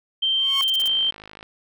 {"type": "tone", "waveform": "sine", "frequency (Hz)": 3136, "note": "G7", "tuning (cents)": 0, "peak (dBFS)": -18, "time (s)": [0.22, 1.11], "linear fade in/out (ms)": 10}
{"type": "tone with exponential growth", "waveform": "sawtooth", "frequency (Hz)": 1096, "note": "C#6", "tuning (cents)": -20, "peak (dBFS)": -19, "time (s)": [0.32, 0.61], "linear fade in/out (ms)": 0, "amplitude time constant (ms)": 63}
{"type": "noise bursts", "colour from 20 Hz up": "blue", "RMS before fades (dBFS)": -33, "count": 5, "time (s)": [0.62, 0.876], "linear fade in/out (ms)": 0, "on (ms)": 20, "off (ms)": 39}
{"type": "click train", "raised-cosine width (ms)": 0.3, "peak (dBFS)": -24, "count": 34, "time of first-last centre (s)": [0.8, 1.429], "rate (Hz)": 52.5}
{"effects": []}